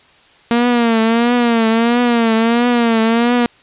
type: tone with vibrato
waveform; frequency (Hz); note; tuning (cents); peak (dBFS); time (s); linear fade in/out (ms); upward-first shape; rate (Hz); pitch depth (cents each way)
sawtooth; 233.1; A#3; 0; -7; 0.51-3.46; 0; triangle; 1.5; 91
effects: white hiss -48 dBFS RMS until 3.62 s + resampled to 8000 Hz